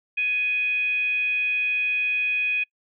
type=tone with frequency modulation; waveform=sine; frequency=2493 Hz; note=D#7; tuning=3 cents sharp; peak=-21 dBFS; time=0.17-2.64 s; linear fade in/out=10 ms; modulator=805 Hz; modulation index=0.2; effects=noise-tail reverb RT60 0.1 s tail -26 dB re dry